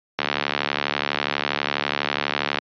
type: click train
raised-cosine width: 0.3 ms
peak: -4 dBFS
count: 174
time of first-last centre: 0.19-2.586 s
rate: 72.2 Hz
effects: high-pass 200 Hz 12 dB/octave + resampled to 11025 Hz